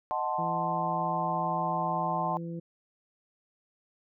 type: chord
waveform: sine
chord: D# diminished seventh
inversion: none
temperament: equal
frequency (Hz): 622.3 / 740 / 880 / 1046.5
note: D#5 / F#5 / A5 / C6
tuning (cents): 0 / 0 / 0 / 0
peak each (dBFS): -36 / -33 / -32 / -33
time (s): 0.11-2.37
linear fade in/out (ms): 0
type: harmonic tone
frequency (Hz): 168.4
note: E3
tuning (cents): +37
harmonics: 1 / 2 / 3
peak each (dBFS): -35 / -41 / -45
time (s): 0.38-2.6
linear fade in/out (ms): 10
effects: none